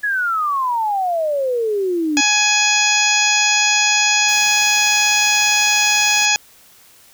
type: exponential sweep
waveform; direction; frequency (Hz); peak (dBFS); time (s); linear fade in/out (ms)
sine; down; 1710 to 281.4; -16; 0.03-2.21; 10
type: harmonic tone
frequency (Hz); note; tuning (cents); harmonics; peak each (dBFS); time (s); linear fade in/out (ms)
837; G#5; +13; 1 / 2 / 3 / 4 / 5 / 6 / 7 / 8; -22 / -22 / -17 / -22 / -26 / -22 / -26 / -19; 2.17-6.36; 0
type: noise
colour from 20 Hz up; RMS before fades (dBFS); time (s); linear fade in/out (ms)
white; -33; 4.28-6.26; 10
effects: white hiss -48 dBFS RMS until 7.13 s